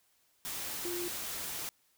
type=tone in noise; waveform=sine; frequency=349.2 Hz; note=F4; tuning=in tune; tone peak=-36 dBFS; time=0.85-1.08 s; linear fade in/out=0 ms; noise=white; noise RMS=-39 dBFS; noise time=0.45-1.69 s; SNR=0 dB; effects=white hiss -71 dBFS RMS until 1.97 s